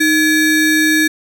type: ring-modulated tone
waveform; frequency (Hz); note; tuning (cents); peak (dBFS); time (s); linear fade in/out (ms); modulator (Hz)
square; 1006; B5; +32; -8; 0-1.08; 10; 695
effects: none